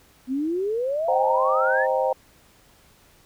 sine exponential sweep, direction up, 248.9 to 1829 Hz, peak -22 dBFS, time 0.27-1.87 s, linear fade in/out 50 ms
sine chord, C minor seventh, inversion none, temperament equal, 523.3 / 622.3 / 784 / 932.3 Hz, C5 / Eb5 / G5 / Bb5, 0 / 0 / 0 / 0 cents, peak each -22 / -26 / -26 / -28 dBFS, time 1.08-2.13 s, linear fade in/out 5 ms
effects pink hiss -56 dBFS RMS until 3.25 s

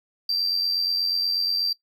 triangle tone with amplitude modulation, 4699 Hz, D8, in tune, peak -17 dBFS, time 0.29-1.73 s, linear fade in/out 5 ms, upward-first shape sine, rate 88.3 Hz, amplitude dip 55%, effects noise-tail reverb RT60 0.1 s tail -19 dB re dry + tanh soft clip ceiling -15 dBFS

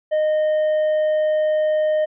triangle tone, 616 Hz, D#5, 17 cents flat, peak -14 dBFS, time 0.11-2.06 s, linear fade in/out 20 ms, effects resampled to 8000 Hz

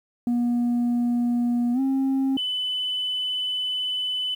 sine tone with pitch glide, 240.3 to 268.2 Hz, B3 to C4, -47 to +43 cents, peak -17 dBFS, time 0.27-2.37 s, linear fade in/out 2 ms, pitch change +190 cents, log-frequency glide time 1.73-1.8 s
sine tone, 3006 Hz, F#7, 27 cents sharp, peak -23 dBFS, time 2.37-4.35 s, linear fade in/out 10 ms
effects tanh soft clip ceiling -19 dBFS + 9-bit

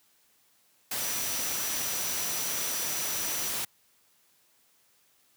sine tone in noise, 5880 Hz, F#8, 12 cents flat, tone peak -36 dBFS, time 1-3.5 s, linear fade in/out 5 ms, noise white, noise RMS -32 dBFS, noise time 0.91-3.65 s, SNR -7 dB, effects white hiss -66 dBFS RMS until 5.36 s + high-pass 80 Hz 12 dB/octave

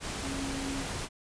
sine tone in noise, 272.3 Hz, C#4, 31 cents flat, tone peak -35 dBFS, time 0.21-0.85 s, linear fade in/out 50 ms, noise pink, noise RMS -36 dBFS, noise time 0-1.09 s, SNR -2 dB, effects resampled to 22050 Hz

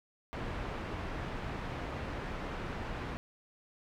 pink low-pass noise, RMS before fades -39 dBFS, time 0.33-3.17 s, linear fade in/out 0 ms, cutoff 2100 Hz, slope 12 dB/octave, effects none

